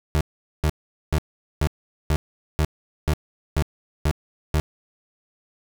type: tone bursts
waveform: 30% pulse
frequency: 76.9 Hz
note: D#2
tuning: 20 cents flat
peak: -15 dBFS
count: 10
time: 0.15-4.6 s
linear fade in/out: 0 ms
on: 58 ms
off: 430 ms
effects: none